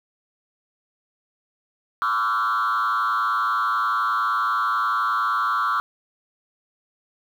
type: tone with frequency modulation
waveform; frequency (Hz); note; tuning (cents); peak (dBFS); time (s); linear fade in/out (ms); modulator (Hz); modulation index
sine; 1245; D#6; +1; -17; 2.02-5.8; 0; 111; 1.7
effects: tanh soft clip ceiling -18 dBFS + 8-bit